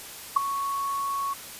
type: tone with ADSR envelope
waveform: sine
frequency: 1108.7 Hz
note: C#6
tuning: in tune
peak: -12 dBFS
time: 0.36-1.34 s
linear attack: 9 ms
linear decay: 7 ms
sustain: -14 dB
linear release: 13 ms
effects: white hiss -41 dBFS RMS until 1.59 s + resampled to 32000 Hz